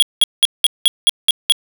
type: tone bursts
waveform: square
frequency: 3322 Hz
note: G#7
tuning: in tune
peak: -8 dBFS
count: 8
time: 0-1.522 s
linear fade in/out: 0 ms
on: 24 ms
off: 190 ms
effects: 7-bit

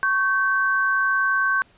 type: tone pair together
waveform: sine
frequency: 1106.1 / 1545 Hz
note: C#6 / G6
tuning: -4 / -26 cents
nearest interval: tritone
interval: 578 cents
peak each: -23 / -19 dBFS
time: 0.03-1.62 s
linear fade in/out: 0 ms
effects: pink hiss -56 dBFS RMS until 1.77 s + resampled to 8000 Hz

